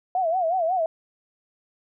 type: tone with vibrato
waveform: sine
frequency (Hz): 698.5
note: F5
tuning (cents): 0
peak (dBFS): -20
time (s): 0.15-0.86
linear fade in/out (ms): 2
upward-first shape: sine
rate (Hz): 5.5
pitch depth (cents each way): 150
effects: none